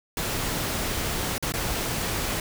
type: noise with dropouts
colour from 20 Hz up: pink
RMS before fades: -28 dBFS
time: 0.17-2.4 s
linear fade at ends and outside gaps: 2 ms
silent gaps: 1.381-1.425 / 1.522-1.538 s
effects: none